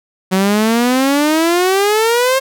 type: exponential sweep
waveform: sawtooth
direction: up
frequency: 185 to 540 Hz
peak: -7 dBFS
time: 0.31-2.4 s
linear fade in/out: 20 ms
effects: none